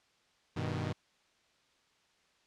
sawtooth chord, G augmented, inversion none, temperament equal, 98 / 123.47 / 155.56 Hz, G2 / B2 / D#3, 0 / 0 / 0 cents, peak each -34 dBFS, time 0.56-0.93 s, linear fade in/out 10 ms, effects white hiss -70 dBFS RMS until 2.46 s + low-pass 5000 Hz 12 dB/octave

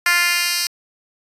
10% pulse tone with high-pass filter sweep, 349.2 Hz, F4, in tune, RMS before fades -18 dBFS, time 0.06-0.67 s, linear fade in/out 2 ms, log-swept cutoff 1700 to 4100 Hz, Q 1.5, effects resampled to 32000 Hz

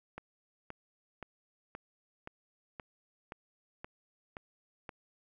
click train, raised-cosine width 0.5 ms, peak -27 dBFS, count 10, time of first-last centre 0.18-4.892 s, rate 1.91 Hz, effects 11-bit

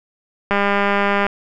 click train, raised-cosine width 0.5 ms, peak -3 dBFS, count 153, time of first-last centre 0.51-1.266 s, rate 201 Hz, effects none

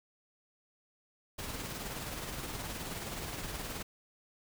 pink noise with tremolo, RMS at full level -39 dBFS, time 1.38-3.83 s, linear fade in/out 10 ms, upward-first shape sine, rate 19 Hz, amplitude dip 35%, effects none

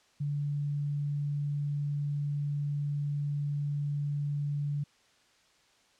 sine tone, 144.8 Hz, D3, 24 cents flat, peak -29 dBFS, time 0.2-4.84 s, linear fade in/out 10 ms, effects white hiss -65 dBFS RMS until 5.99 s + low-pass 6000 Hz 12 dB/octave

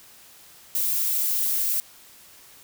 violet noise, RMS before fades -24 dBFS, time 0.75-1.8 s, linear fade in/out 0 ms, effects white hiss -50 dBFS RMS until 2.63 s

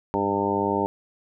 harmonic tone with a mistuned harmonic, 100.1 Hz, G2, 37 cents sharp, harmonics 1 / 2 / 3 / 4 / 5 / 6 / 7 / 8 / 9, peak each -36 / -30 / -29 / -27 / -31 / -32 / -37 / -32 / -26 dBFS, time 0.14-0.86 s, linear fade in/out 0 ms, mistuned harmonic 1, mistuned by -63 cents, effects none

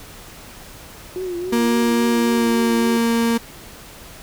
sine tone with vibrato, 359.5 Hz, F#4, 50 cents flat, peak -23 dBFS, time 1.16-2.97 s, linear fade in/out 0 ms, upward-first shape triangle, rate 3.6 Hz, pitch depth 84 cents each way
35% pulse tone with pitch glide, 234.9 to 231.5 Hz, A#3 to A#3, +13 to -12 cents, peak -14 dBFS, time 1.52-3.38 s, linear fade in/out 10 ms, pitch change -25 cents, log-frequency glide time 2.22-2.56 s
effects pink hiss -40 dBFS RMS until 4.22 s

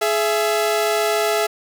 sawtooth tone pair together, 421.4 / 669 Hz, G#4 / E5, +25 / +25 cents, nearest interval minor sixth, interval 800 cents, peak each -16 dBFS, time 0.01-1.47 s, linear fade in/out 10 ms, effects none

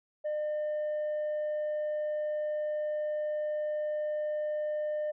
sine tone, 604 Hz, D5, 48 cents sharp, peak -27 dBFS, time 0.24-5.12 s, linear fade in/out 20 ms, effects tanh soft clip ceiling -29 dBFS

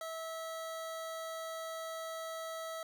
25% pulse tone, 650 Hz, E5, 24 cents flat, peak -36 dBFS, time 0.01-2.83 s, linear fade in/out 2 ms, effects none

